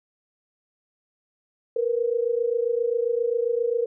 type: tone pair together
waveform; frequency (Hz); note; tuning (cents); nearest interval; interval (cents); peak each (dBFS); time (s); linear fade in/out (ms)
sine; 462.5 / 490; A#4 / B4; -14 / -14; minor second; 100; -23 / -25; 1.76-3.86; 5
effects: none